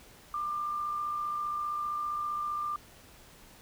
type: tone with amplitude modulation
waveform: sine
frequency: 1193 Hz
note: D6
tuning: 27 cents sharp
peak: -29 dBFS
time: 0.34-2.76 s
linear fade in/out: 2 ms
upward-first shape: sine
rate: 55.2 Hz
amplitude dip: 35%
effects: pink hiss -55 dBFS RMS until 3.61 s